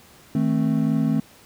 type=chord; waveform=triangle; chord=A diminished; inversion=second; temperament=just; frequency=158.4 / 220 / 264 Hz; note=Eb3 / A3 / C4; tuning=+31 / 0 / +16 cents; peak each=-21 / -20 / -21 dBFS; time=0.35-1.2 s; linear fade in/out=2 ms; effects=pink hiss -50 dBFS RMS until 1.45 s + high-pass 60 Hz 12 dB/octave